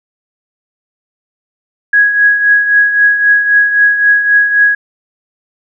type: tone with tremolo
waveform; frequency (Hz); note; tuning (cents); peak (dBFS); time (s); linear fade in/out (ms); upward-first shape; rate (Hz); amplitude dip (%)
sine; 1661.2; G#6; 0; -3; 1.93-4.75; 5; triangle; 3.8; 65
effects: none